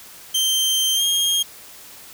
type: tone with pitch glide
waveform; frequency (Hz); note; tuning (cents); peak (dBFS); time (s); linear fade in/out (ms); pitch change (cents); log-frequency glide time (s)
sawtooth; 3136 to 3237; G7 to G#7; 0 to -45; -14; 0.34-1.43; 10; +55; 0.95-1.03
effects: white hiss -42 dBFS RMS until 2.13 s